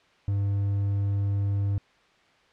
triangle tone, 100 Hz, G2, 35 cents sharp, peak -21 dBFS, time 0.28-1.78 s, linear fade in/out 0 ms, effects white hiss -60 dBFS RMS until 2.52 s + low-pass 3000 Hz 12 dB/octave

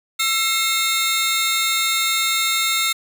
sawtooth tone cluster, 1336 / 2147 / 3688 Hz, E6 / C7 / A#7, +23 / +44 / -19 cents, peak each -21 / -18 / -18 dBFS, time 0.19-2.93 s, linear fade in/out 10 ms, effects none

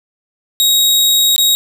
sawtooth tone with dropouts, 3790 Hz, A#7, 28 cents sharp, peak -6 dBFS, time 0.6-1.55 s, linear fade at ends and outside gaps 0 ms, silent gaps 1.362-1.38 s, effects none

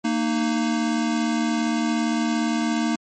square tone pair together, 230 / 307.4 Hz, A#3 / D#4, -23 / -21 cents, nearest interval perfect fourth, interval 502 cents, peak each -23 / -25 dBFS, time 0.04-2.96 s, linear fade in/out 10 ms, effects MP3 32 kbps

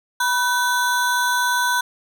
square ring-modulated tone, 1244.5 Hz, D#6, in tune, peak -15 dBFS, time 0.2-1.81 s, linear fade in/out 5 ms, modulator 268 Hz, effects none

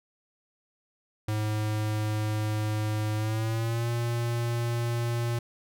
square tone with pitch glide, 107.1 to 118.15 Hz, A2 to A#2, -46 to +24 cents, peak -27 dBFS, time 1.28-5.39 s, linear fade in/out 5 ms, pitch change +170 cents, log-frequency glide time 3.16-3.89 s, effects none

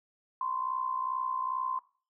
sine tone with amplitude modulation, 1036 Hz, C6, 17 cents flat, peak -27 dBFS, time 0.41-1.79 s, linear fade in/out 2 ms, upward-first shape sine, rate 62.4 Hz, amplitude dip 70%, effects noise-tail reverb RT60 0.4 s tail -20 dB re dry

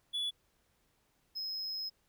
triangle tone pair in turn, 3422 / 5127 Hz, A7 / E8, -49 / -49 cents, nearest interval perfect fifth, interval 700 cents, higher second, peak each -31 / -35 dBFS, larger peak first, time 0.13-0.31 / 1.35-1.9 s, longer second, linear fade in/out 20 ms, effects pink hiss -74 dBFS RMS until 2.08 s

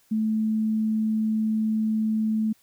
sine tone, 218.2 Hz, A3, 14 cents flat, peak -21 dBFS, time 0.11-2.53 s, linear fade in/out 10 ms, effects white hiss -62 dBFS RMS until 2.62 s

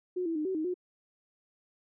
sine tone with pitch steps, 362.8 / 329.7 / 305.2 / 378.2 / 312.9 / 361.2 Hz, F#4 / E4 / D#4 / F#4 / D#4 / F#4, -34 / 0 / -33 / +38 / +10 / -42 cents, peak -29 dBFS, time 0.16-0.742 s, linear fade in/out 10 ms, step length 97 ms, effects none

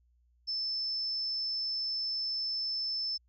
sine tone, 5274 Hz, E8, in tune, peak -31 dBFS, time 0.47-3.18 s, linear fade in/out 20 ms, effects added 60 Hz sine -65 dBFS peak until 3.28 s

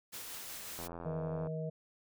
white noise with tremolo, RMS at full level -44 dBFS, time 0.12-0.88 s, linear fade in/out 20 ms, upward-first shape triangle, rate 5.5 Hz, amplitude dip 25%
click train, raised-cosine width 1 ms, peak -30 dBFS, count 59, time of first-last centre 0.79-1.471 s, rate 85.2 Hz
harmonic tone, 158.5 Hz, D#3, 32 cents sharp, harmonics 1 / 3 / 4, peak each -37 / -42 / -43 dBFS, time 1.05-1.7 s, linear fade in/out 10 ms
effects none

